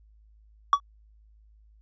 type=tone with exponential decay; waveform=triangle; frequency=1136 Hz; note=C#6; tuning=42 cents sharp; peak=-9 dBFS; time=0.73-0.8 s; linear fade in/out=1 ms; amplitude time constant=15 ms; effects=added 53 Hz sine -54 dBFS peak until 1.81 s + resampled to 16000 Hz